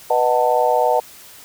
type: chord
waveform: sine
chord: B dominant seventh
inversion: none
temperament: just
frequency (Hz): 493.9 / 617.4 / 740.8 / 889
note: B4 / D#5 / F#5 / A5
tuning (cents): 0 / -14 / +2 / +18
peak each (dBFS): -19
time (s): 0.1-1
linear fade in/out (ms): 5
effects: white hiss -42 dBFS RMS until 1.44 s